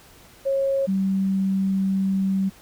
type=tone pair in turn; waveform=sine; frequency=545 / 192.69 Hz; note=C#5 / G3; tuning=-29 / -29 cents; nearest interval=octave + tritone; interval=1800 cents; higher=first; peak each=-19 dBFS; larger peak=neither; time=0.45-0.87 / 0.87-2.5 s; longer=second; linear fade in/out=20 ms; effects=pink hiss -50 dBFS RMS until 2.61 s